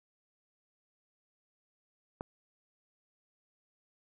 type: click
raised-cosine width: 1 ms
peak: -23 dBFS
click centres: 2.209 s
effects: none